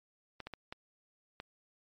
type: clicks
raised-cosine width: 0.3 ms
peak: -26 dBFS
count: 5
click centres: 0.403 / 0.47 / 0.537 / 0.725 / 1.401 s
effects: MP3 48 kbps